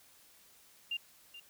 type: tone with echo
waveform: sine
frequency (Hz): 2794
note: F7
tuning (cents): 0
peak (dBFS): -33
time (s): 0.91-0.97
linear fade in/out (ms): 5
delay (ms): 430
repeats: 1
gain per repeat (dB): -14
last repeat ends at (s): 1.4
effects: white hiss -62 dBFS RMS until 1.49 s